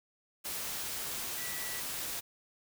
sine tone in noise, 1954 Hz, B6, 19 cents flat, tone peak -44 dBFS, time 1.37-1.81 s, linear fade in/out 20 ms, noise white, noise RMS -38 dBFS, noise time 0.44-2.21 s, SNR -9 dB, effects none

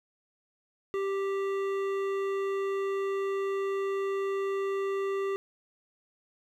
triangle tone with hard clipping, 392 Hz, G4, in tune, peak -30 dBFS, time 0.94-5.36 s, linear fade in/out 0 ms, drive 16 dB, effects none

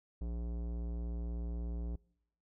sine tone with tanh clipping, 58.27 Hz, A#1, in tune, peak -38 dBFS, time 0.21-1.96 s, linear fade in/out 5 ms, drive 17 dB, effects noise-tail reverb RT60 0.8 s tail -26 dB re dry

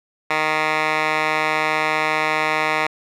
10% pulse tone with band-pass filter, 155.2 Hz, D#3, 4 cents flat, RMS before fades -20 dBFS, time 0.3-2.87 s, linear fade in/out 5 ms, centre 1700 Hz, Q 2, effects none

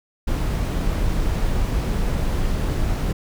brown noise, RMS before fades -21 dBFS, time 0.27-3.13 s, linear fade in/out 10 ms, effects none

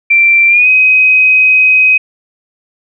sine tone with pitch glide, 2353 to 2522 Hz, D7 to D#7, +3 to +23 cents, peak -4 dBFS, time 0.1-1.98 s, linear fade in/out 10 ms, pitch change +120 cents, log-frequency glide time 0.48-0.68 s, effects none

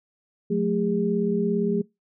sine tone cluster, 180.8 / 218.3 / 406.3 Hz, F#3 / A3 / G#4, -40 / -13 / -38 cents, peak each -25 dBFS, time 0.5-1.82 s, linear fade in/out 10 ms, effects noise-tail reverb RT60 0.2 s tail -24 dB re dry

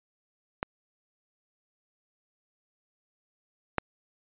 clicks, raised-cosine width 0.5 ms, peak -13 / -9 dBFS, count 2, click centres 0.629 / 3.783 s, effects resampled to 8000 Hz

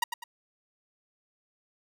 sawtooth tone with echo, 949 Hz, A#5, 31 cents sharp, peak -19 dBFS, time 0.02-0.04 s, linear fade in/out 5 ms, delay 100 ms, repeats 2, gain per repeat -8 dB, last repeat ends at 0.24 s, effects none

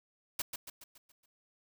white noise with echo, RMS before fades -34 dBFS, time 0.39-0.42 s, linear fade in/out 5 ms, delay 140 ms, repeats 6, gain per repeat -6 dB, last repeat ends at 1.26 s, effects none

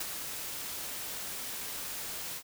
white noise with ADSR envelope, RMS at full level -34 dBFS, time 0-2.43 s, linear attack 6 ms, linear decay 29 ms, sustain -5 dB, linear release 69 ms, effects none

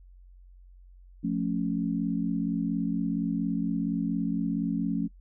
sine chord, F augmented, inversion none, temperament equal with one note detuned, 175.73 / 220 / 277.2 Hz, F3 / A3 / C#4, +11 / 0 / 0 cents, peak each -30 dBFS, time 1.23-5.08 s, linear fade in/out 20 ms, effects noise-tail reverb RT60 0.1 s tail -25 dB re dry + added 45 Hz sine -49 dBFS peak until 5.2 s

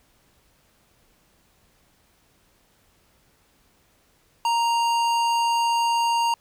sine tone with hard clipping, 932.3 Hz, A#5, in tune, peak -21 dBFS, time 4.45-6.34 s, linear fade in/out 2 ms, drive 15 dB, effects pink hiss -62 dBFS RMS until 6.4 s

